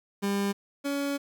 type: tone pair in turn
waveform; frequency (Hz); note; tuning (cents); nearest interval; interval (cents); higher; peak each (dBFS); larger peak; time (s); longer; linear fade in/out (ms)
30% pulse; 200 / 281.7; G3 / C#4; +35 / +28; tritone; 593; second; -23 / -25; first; 0.22-0.53 / 0.84-1.18; second; 20
effects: 10-bit